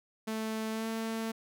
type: tone with pitch glide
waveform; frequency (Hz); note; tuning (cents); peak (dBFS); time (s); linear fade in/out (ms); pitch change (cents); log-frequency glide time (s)
sawtooth; 220 to 224.2; A3 to A3; 0 to +33; -29; 0.27-1.32; 10; +33; 0.71-0.87
effects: none